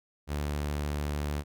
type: tone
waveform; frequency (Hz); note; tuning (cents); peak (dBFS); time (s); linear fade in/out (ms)
sawtooth; 73.4; D2; 0; -26; 0.27-1.44; 50
effects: none